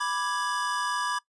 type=chord; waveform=square; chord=G# diminished; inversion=first; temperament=equal; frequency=987.8 / 1174.7 / 1661.2 Hz; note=B5 / D6 / G#6; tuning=0 / 0 / 0 cents; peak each=-32 dBFS; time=0-1.19 s; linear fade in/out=10 ms; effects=noise-tail reverb RT60 0.1 s tail -20 dB re dry + resampled to 24000 Hz